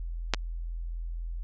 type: clicks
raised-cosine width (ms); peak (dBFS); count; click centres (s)
0.2; -6 / -17; 2; 0.337 / 0.345
effects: added 42 Hz sine -32 dBFS peak until 1.43 s + resampled to 16000 Hz